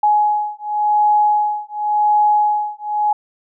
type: beating tone pair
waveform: sine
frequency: 839 / 839.91 Hz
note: G#5 / G#5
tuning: +17 / +19 cents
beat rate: 0.91 Hz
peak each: -16 dBFS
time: 0.03-3.13 s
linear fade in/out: 5 ms
effects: none